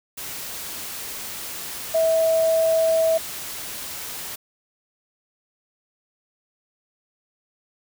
sine tone in noise, 650 Hz, E5, 24 cents flat, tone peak -16 dBFS, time 1.94-3.18 s, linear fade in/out 10 ms, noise white, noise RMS -33 dBFS, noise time 0.17-4.36 s, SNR +14 dB, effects none

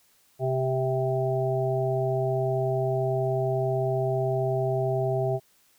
harmonic tone, 130.81 Hz, C3, in tune, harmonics 1 / 3 / 5 / 6, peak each -27 / -28 / -28 / -35 dBFS, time 0.39-5.4 s, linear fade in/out 50 ms, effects white hiss -63 dBFS RMS until 5.78 s

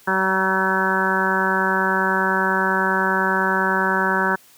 harmonic tone with a mistuned harmonic, 190 Hz, F#3, 46 cents sharp, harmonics 1 / 2 / 3 / 4 / 5 / 6 / 7 / 8 / 9, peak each -26 / -26 / -30 / -30 / -23 / -30 / -27 / -22 / -26 dBFS, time 0.07-4.36 s, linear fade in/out 10 ms, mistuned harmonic 6, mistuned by -22 cents, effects white hiss -51 dBFS RMS until 4.57 s + high-pass 80 Hz 12 dB/octave

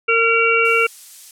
harmonic tone, 458.5 Hz, A#4, 29 cents flat, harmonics 1 / 3 / 5 / 6, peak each -18 / -18 / -18 / -18 dBFS, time 0.08-0.87 s, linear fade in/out 10 ms
violet noise, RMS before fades -32 dBFS, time 0.65-1.31 s, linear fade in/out 2 ms
effects low-pass 9000 Hz 12 dB/octave

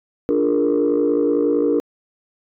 sine chord, Bb dominant seventh, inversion first, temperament equal, 293.7 / 349.2 / 415.3 / 466.2 Hz, D4 / F4 / Ab4 / Bb4, 0 / 0 / 0 / 0 cents, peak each -18 / -22 / -21 / -18 dBFS, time 0.29-1.8 s, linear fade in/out 0 ms, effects tanh soft clip ceiling -9 dBFS

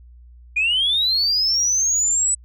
sine linear sweep, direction up, 2403 to 7990 Hz, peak -15 dBFS, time 0.56-2.35 s, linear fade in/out 10 ms, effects tanh soft clip ceiling -12 dBFS + added 60 Hz sine -42 dBFS peak until 2.44 s

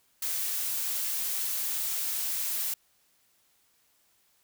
blue noise, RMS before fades -31 dBFS, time 0.22-2.74 s, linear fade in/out 5 ms, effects white hiss -68 dBFS RMS until 4.43 s

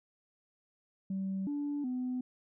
sine tone with pitch steps, 192.3 / 289.4 / 252.2 Hz, G3 / D4 / B3, -33 / -25 / +36 cents, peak -31 dBFS, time 1.1-2.21 s, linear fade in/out 5 ms, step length 370 ms, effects tanh soft clip ceiling -29 dBFS

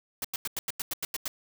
white noise bursts, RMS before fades -32 dBFS, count 10, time 0.22-1.28 s, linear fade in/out 2 ms, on 25 ms, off 90 ms, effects none

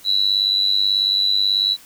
sine tone with amplitude modulation, 3951 Hz, B7, in tune, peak -11 dBFS, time 0.04-1.77 s, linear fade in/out 50 ms, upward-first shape sine, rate 98.3 Hz, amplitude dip 90%, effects white hiss -46 dBFS RMS until 1.85 s

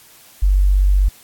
sine tone, 47.94 Hz, G1, 38 cents flat, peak -10 dBFS, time 0.42-1.09 s, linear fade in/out 10 ms, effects white hiss -46 dBFS RMS until 1.23 s + AAC 64 kbps

